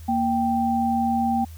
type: tone pair together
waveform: sine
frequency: 233.1 / 784 Hz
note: A#3 / G5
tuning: 0 / 0 cents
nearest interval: octave + major sixth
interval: 2100 cents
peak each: -22 dBFS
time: 0.08-1.45 s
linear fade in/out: 10 ms
effects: added 81 Hz sine -37 dBFS peak until 1.57 s + white hiss -52 dBFS RMS until 1.57 s